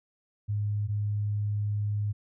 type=tone pair in turn; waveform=sine; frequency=103.83 / 103.83 Hz; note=G#2 / G#2; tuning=0 / 0 cents; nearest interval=unison; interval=0 cents; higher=neither; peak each=-26 dBFS; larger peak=neither; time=0.48-0.88 / 0.88-2.13 s; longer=second; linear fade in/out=20 ms; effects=none